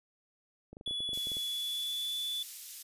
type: clicks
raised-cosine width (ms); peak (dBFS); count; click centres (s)
2; -34; 12; 0.73 / 0.769 / 0.811 / 0.877 / 0.91 / 1.005 / 1.091 / 1.132 / 1.175 / 1.271 / 1.318 / 1.369
type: tone with pitch glide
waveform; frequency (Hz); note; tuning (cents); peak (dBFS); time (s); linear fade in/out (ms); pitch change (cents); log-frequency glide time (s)
triangle; 3411 to 3467; G#7 to A7; +46 to -26; -32; 0.86-2.43; 5; +28; 1.37-2.15
type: high-pass noise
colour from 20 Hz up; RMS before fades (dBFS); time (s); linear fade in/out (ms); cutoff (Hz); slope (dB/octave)
white; -45; 1.13-2.83; 10; 3600; 12
effects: resampled to 32000 Hz